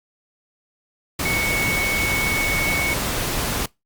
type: tone in noise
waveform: sine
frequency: 2217 Hz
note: C#7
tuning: in tune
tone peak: -21 dBFS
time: 1.25-2.94 s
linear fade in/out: 5 ms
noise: pink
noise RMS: -24 dBFS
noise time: 1.19-3.66 s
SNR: 0 dB
effects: noise-tail reverb RT60 0.2 s tail -24 dB re dry + Opus 48 kbps